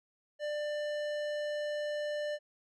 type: tone with tanh clipping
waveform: sine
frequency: 594 Hz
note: D5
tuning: 20 cents sharp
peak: -35 dBFS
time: 0.39-2.39 s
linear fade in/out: 50 ms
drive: 16 dB
effects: none